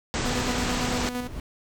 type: low-pass noise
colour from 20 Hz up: pink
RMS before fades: -28 dBFS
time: 0.14-1.09 s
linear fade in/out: 0 ms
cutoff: 8300 Hz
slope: 96 dB/octave
type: tone with tremolo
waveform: sawtooth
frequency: 246.9 Hz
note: B3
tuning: in tune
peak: -23 dBFS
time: 0.24-1.28 s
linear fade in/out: 20 ms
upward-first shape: square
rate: 8.8 Hz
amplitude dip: 45%
type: noise with exponential growth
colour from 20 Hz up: brown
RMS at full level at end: -31 dBFS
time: 0.61-1.4 s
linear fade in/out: 1 ms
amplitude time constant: 170 ms
effects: none